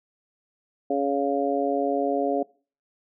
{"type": "harmonic tone", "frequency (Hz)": 140, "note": "C#3", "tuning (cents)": 18, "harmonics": [2, 3, 4, 5], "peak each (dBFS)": [-27, -27, -27, -27], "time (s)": [0.9, 2.43], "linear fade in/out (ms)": 5, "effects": ["noise-tail reverb RT60 0.4 s tail -23 dB re dry"]}